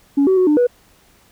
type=tone with pitch steps; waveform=sine; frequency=280.8 / 378.5 / 368.6 / 299.2 / 488.2 Hz; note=C#4 / F#4 / F#4 / D4 / B4; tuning=+22 / +39 / -7 / +32 / -20 cents; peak=-9 dBFS; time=0.17-0.67 s; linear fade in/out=10 ms; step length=100 ms; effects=tanh soft clip ceiling -8 dBFS + pink hiss -53 dBFS RMS until 1.31 s